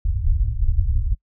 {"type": "low-pass noise", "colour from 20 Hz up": "pink", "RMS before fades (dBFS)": -19, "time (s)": [0.05, 1.15], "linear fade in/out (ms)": 5, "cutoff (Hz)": 100, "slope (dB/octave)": 48, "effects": ["noise-tail reverb RT60 0.1 s tail -26 dB re dry"]}